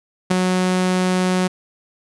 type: tone with ADSR envelope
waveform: sawtooth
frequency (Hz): 183.7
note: F#3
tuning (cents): -12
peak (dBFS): -7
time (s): 0.3-1.48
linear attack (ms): 14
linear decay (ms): 5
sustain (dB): -5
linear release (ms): 12
effects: resampled to 24000 Hz